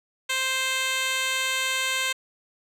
10% pulse tone with band-pass filter, 523.3 Hz, C5, in tune, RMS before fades -26 dBFS, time 0.29-2.13 s, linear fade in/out 10 ms, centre 4600 Hz, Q 0.6, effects none

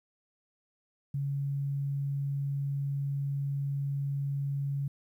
sine tone, 140 Hz, C#3, 18 cents sharp, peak -29 dBFS, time 1.14-4.88 s, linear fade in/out 5 ms, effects 11-bit

